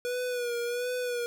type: tone with vibrato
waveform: square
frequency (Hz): 486.5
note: B4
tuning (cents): -26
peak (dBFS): -30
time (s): 0.05-1.26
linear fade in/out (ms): 0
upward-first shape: sine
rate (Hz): 1.4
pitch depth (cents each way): 45
effects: none